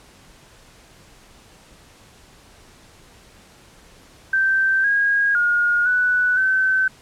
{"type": "tone with pitch steps", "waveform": "sine", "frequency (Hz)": [1559, 1636, 1430, 1484, 1533], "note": ["G6", "G#6", "F6", "F#6", "G6"], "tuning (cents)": [-10, -26, 41, 5, -39], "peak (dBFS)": -15, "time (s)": [4.33, 6.88], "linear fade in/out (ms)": 5, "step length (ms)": 510, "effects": ["pink hiss -49 dBFS RMS until 7.01 s", "low-pass 10000 Hz 12 dB/octave"]}